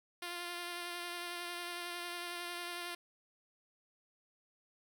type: tone with vibrato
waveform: 5% pulse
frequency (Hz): 349.2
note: F4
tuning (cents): 0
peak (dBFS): -29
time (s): 0.22-2.95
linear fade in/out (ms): 5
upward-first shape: sine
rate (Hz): 11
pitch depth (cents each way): 16
effects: none